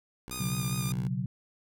10% pulse tone with pitch glide, 63.2 to 61.9 Hz, B1 to B1, +41 to +5 cents, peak -33 dBFS, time 0.28-1.08 s, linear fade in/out 0 ms, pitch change -36 cents, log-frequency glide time 0.48-0.55 s
5% pulse tone with vibrato, 1218 Hz, D#6, 37 cents flat, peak -24 dBFS, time 0.31-0.92 s, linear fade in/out 2 ms, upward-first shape triangle, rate 5 Hz, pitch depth 37 cents each way
sine chord, B suspended second, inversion none, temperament equal, 123.47 / 138.59 / 185 Hz, B2 / C#3 / F#3, 0 / 0 / 0 cents, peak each -33 dBFS, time 0.4-1.26 s, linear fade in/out 5 ms
effects none

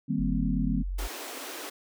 sine chord, C minor seventh, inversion first, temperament equal, 155.56 / 196 / 233.1 / 261.6 Hz, Eb3 / G3 / Bb3 / C4, 0 / 0 / 0 / 0 cents, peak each -31 dBFS, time 0.08-0.83 s, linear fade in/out 20 ms
sine tone, 45.53 Hz, F#1, 27 cents flat, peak -29 dBFS, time 0.18-1.08 s, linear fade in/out 20 ms
pink high-pass noise, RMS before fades -39 dBFS, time 0.98-1.7 s, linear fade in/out 10 ms, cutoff 270 Hz, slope 48 dB/octave
effects none

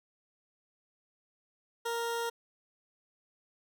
20% pulse tone, 466.2 Hz, A#4, in tune, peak -27 dBFS, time 1.85-2.3 s, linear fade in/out 10 ms, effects none

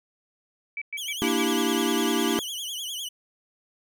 sine tone bursts, 2300 Hz, D7, 37 cents flat, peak -29 dBFS, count 5, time 0.77-1.44 s, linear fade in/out 2 ms, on 46 ms, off 110 ms
sawtooth tone with vibrato, 3136 Hz, G7, in tune, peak -28 dBFS, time 0.97-3.09 s, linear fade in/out 10 ms, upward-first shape triangle, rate 9.9 Hz, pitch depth 160 cents each way
square chord, E half-diminished seventh, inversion second, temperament equal, 233.1 / 293.7 / 329.6 / 392 Hz, Bb3 / D4 / E4 / G4, 0 / 0 / 0 / 0 cents, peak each -29 dBFS, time 1.22-2.39 s, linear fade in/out 0 ms
effects none

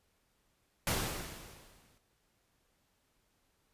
pink noise with exponential decay, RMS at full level -30 dBFS, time 0.87-1.98 s, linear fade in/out 1 ms, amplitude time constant 240 ms, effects pink hiss -75 dBFS RMS until 3.73 s + resampled to 32000 Hz

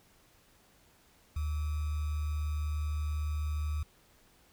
sine tone with sample-and-hold, 75.5 Hz, D2, 48 cents sharp, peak -30 dBFS, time 1.36-3.83 s, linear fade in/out 5 ms, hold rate 1225 Hz, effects pink hiss -64 dBFS RMS until 4.52 s

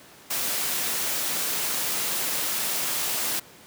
white noise, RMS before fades -27 dBFS, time 0.3-3.4 s, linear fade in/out 10 ms, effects pink hiss -49 dBFS RMS until 3.66 s + high-pass 150 Hz 12 dB/octave

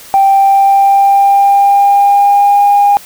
sine tone with pitch glide, 784 to 811.6 Hz, G5 to G#5, 0 to -40 cents, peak -3 dBFS, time 0.14-2.97 s, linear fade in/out 0 ms, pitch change +60 cents, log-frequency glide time 0.25-2.64 s, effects tanh soft clip ceiling 0 dBFS + white hiss -34 dBFS RMS until 3.05 s

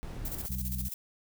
brown noise, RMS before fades -39 dBFS, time 0.03-0.46 s, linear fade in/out 0 ms
violet noise with tremolo, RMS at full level -37 dBFS, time 0.25-0.94 s, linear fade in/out 2 ms, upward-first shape square, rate 15 Hz, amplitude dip 65%
harmonic tone, 63.1 Hz, B1, 38 cents sharp, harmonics 1 / 2 / 3, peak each -34 / -40 / -40 dBFS, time 0.49-0.89 s, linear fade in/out 10 ms
effects none

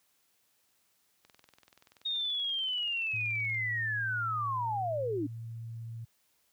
click train, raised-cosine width 0.2 ms, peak -39 dBFS, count 49, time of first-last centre 1.25-3.547 s, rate 20.9 Hz
sine linear sweep, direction down, 3729 to 268 Hz, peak -30 dBFS, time 2.05-5.27 s, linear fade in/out 10 ms
sine tone with pitch glide, 111.4 to 114.47 Hz, A2 to A#2, +22 to -31 cents, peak -38 dBFS, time 3.13-6.05 s, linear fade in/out 10 ms, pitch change +47 cents, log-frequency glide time 3.24-5.43 s
effects white hiss -72 dBFS RMS until 6.52 s + high-pass 60 Hz 12 dB/octave

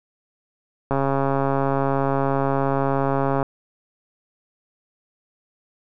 click train, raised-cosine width 1 ms, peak -8 dBFS, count 346, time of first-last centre 0.91-3.428 s, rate 137 Hz, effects none

